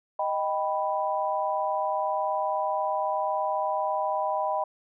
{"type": "chord", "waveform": "sine", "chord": "Eb augmented", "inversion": "none", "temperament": "equal", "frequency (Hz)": [622.3, 784, 987.8], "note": ["Eb5", "G5", "B5"], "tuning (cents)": [0, 0, 0], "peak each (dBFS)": -29, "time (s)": [0.19, 4.64], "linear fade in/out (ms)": 5, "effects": []}